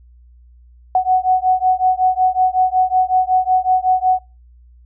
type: beating tone pair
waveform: sine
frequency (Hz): 740 / 745.4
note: F#5 / F#5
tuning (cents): 0 / +13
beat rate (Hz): 5.4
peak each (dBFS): -15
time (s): 0.95-4.19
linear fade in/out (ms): 2
effects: noise-tail reverb RT60 0.3 s tail -25 dB re dry + added 60 Hz sine -43 dBFS peak until 4.85 s